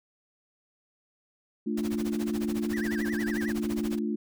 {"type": "chord", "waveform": "sine", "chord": "D minor", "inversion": "second", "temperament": "equal", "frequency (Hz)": [220, 293.7, 349.2], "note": ["A3", "D4", "F4"], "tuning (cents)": [0, 0, 0], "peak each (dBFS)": [-29, -33, -34], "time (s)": [1.66, 4.16], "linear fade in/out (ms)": 10}
{"type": "noise with tremolo", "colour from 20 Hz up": "pink", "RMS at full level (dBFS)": -39, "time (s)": [1.77, 3.99], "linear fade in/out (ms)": 5, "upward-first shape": "sine", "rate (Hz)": 14, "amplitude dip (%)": 95}
{"type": "tone with vibrato", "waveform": "triangle", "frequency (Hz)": 1760, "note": "A6", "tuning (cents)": 0, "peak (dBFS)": -34, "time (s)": [2.73, 3.52], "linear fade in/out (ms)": 0, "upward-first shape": "sine", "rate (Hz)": 11, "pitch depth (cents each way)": 210}
{"effects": []}